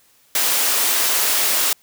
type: high-pass noise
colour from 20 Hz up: white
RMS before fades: -18 dBFS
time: 0.35-1.73 s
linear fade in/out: 2 ms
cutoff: 370 Hz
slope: 12 dB/octave
effects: white hiss -56 dBFS RMS until 1.82 s